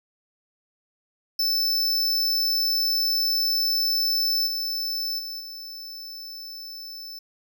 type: tone with level steps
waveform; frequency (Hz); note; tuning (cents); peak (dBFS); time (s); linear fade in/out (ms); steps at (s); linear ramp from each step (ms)
square; 5280; E8; +2; -21 / -26 / -32 / -36; 1.39-7.19; 5; 4.46 / 5.18 / 5.39; 20
effects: none